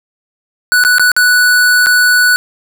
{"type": "tone with dropouts", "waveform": "square", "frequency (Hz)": 1480, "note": "F#6", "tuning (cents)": 0, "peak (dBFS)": -7, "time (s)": [0.72, 2.36], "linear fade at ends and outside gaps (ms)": 0, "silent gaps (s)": [[0.838, 0.849], [0.983, 0.996], [1.117, 1.165], [1.861, 1.868]], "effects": []}